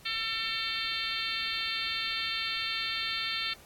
harmonic tone with a mistuned harmonic, 448.6 Hz, A4, 34 cents sharp, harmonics 3 / 4 / 5 / 6 / 7 / 8 / 9 / 10, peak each -40 / -40 / -38 / -38 / -39 / -36 / -39 / -40 dBFS, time 0.05-3.54 s, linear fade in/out 10 ms, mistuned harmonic 9, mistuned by +34 cents, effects pink hiss -55 dBFS RMS until 3.65 s + AAC 64 kbps

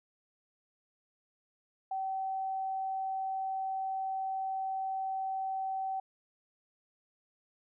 sine tone, 767 Hz, G5, 38 cents flat, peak -32 dBFS, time 1.91-6 s, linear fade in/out 5 ms, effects none

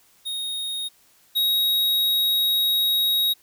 square tone pair in turn, 3729 / 3792 Hz, A#7 / A#7, 0 / +29 cents, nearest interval unison, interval 29 cents, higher second, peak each -27 / -19 dBFS, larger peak second, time 0.25-0.89 / 1.35-3.34 s, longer second, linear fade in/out 20 ms, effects white hiss -58 dBFS RMS until 3.42 s

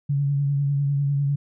sine tone with vibrato, 141.2 Hz, C#3, 32 cents sharp, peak -19 dBFS, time 0.09-1.36 s, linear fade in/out 10 ms, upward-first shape triangle, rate 10 Hz, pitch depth 36 cents each way, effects none

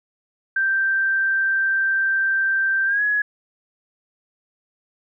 sine tone with pitch glide, 1568 to 1680.5 Hz, G6 to G#6, 0 to +20 cents, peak -17 dBFS, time 0.56-3.22 s, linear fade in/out 5 ms, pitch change +120 cents, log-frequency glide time 2.86-3.02 s, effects none

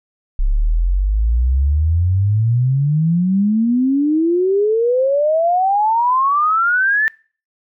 sine exponential sweep, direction up, 33 to 1790 Hz, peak -12 dBFS, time 0.39-7.08 s, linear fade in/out 0 ms, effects noise-tail reverb RT60 0.4 s tail -24 dB re dry

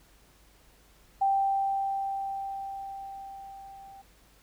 sine tone with level ramp, 784 Hz, G5, in tune, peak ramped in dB -21 to -46 dBFS, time 1.21-4.02 s, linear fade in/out 10 ms, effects added 50 Hz sine -61 dBFS peak until 4.42 s + pink hiss -61 dBFS RMS until 4.42 s

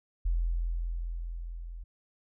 sine tone with level ramp, 42.35 Hz, E1, 48 cents sharp, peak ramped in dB -24 to -39 dBFS, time 0.25-1.84 s, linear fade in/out 10 ms, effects none

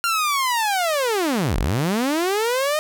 sawtooth linear two-way sweep, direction down then up, 1400 to 33 to 624 Hz, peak -15 dBFS, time 0.04-2.79 s, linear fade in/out 0 ms, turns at 1.58 s, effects none

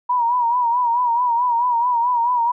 sine tone with vibrato, 961 Hz, B5, 48 cents flat, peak -15 dBFS, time 0.09-2.52 s, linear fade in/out 10 ms, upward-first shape sine, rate 4.6 Hz, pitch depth 70 cents each way, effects none

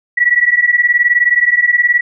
sine beating tone pair, 1927 / 1946 Hz, B6 / B6, -43 / -26 cents, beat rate 19 Hz, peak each -12 / -11 dBFS, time 0.17-2.01 s, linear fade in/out 10 ms, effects none

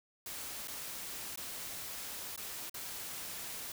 white noise with dropouts, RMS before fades -43 dBFS, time 0.26-3.72 s, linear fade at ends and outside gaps 2 ms, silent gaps 0.674-0.681 / 1.359-1.374 / 2.362-2.376 / 2.696-2.742 s, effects none

